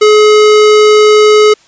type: tone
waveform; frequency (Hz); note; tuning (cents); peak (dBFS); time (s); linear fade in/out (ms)
square; 424.5; G#4; +38; -3; 0.01-1.54; 10
effects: white hiss -45 dBFS RMS until 1.67 s + resampled to 16000 Hz